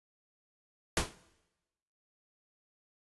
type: noise with exponential decay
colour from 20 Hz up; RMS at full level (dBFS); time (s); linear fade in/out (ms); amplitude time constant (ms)
pink; -24; 0.97-1.15; 1; 38
effects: noise-tail reverb RT60 1.0 s tail -20 dB re dry + resampled to 24000 Hz